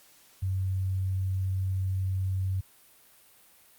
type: tone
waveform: sine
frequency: 94.5 Hz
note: F#2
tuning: 37 cents sharp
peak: -26 dBFS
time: 0.42-2.61 s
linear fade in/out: 10 ms
effects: white hiss -58 dBFS RMS until 3.78 s + Opus 48 kbps